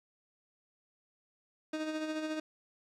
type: tone with tremolo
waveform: 30% pulse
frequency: 311.1 Hz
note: D#4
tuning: in tune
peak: -30 dBFS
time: 1.73-2.4 s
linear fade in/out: 5 ms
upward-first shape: sine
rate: 14 Hz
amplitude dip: 45%
effects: low-pass 6000 Hz 12 dB/octave + 12-bit